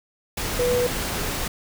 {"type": "tone in noise", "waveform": "sine", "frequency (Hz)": 491.2, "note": "B4", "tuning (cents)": -9, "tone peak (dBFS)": -19, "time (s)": [0.59, 0.87], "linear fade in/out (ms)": 5, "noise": "pink", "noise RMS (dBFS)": -27, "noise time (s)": [0.37, 1.48], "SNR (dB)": 5, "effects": []}